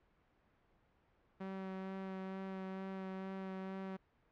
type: tone with vibrato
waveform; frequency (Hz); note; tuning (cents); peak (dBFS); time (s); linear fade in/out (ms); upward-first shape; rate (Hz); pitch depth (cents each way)
sawtooth; 190.6; G3; -48; -38; 1.4-3.97; 10; sine; 2.2; 12
effects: pink hiss -73 dBFS RMS until 4.31 s + low-pass 2000 Hz 12 dB/octave